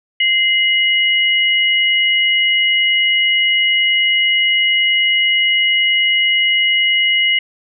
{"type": "tone pair together", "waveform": "sine", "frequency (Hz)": [2079, 2910], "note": ["C7", "F#7"], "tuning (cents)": [-12, -29], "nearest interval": "tritone", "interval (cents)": 583, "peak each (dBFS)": -14, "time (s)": [0.2, 7.39], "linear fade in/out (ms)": 5, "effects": []}